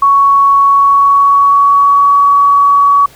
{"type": "tone with pitch glide", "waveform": "sine", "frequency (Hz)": [1114, 1130.9], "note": ["C#6", "C#6"], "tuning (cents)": [8, 34], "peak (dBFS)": -4, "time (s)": [0.02, 3.06], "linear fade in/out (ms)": 5, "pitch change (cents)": 26, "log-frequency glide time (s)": [0.58, 2.19], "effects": ["pink hiss -40 dBFS RMS until 3.15 s"]}